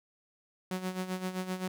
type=tone with tremolo; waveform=sawtooth; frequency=185 Hz; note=F#3; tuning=in tune; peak=-27 dBFS; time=0.71-1.68 s; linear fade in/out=2 ms; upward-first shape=sine; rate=7.7 Hz; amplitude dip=70%; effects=none